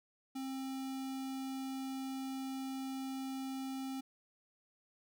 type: tone with notch filter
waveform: square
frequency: 265.8 Hz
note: C4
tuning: 27 cents sharp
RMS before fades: -41 dBFS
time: 0.35-4.01 s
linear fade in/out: 10 ms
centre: 1700 Hz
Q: 1.8
effects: none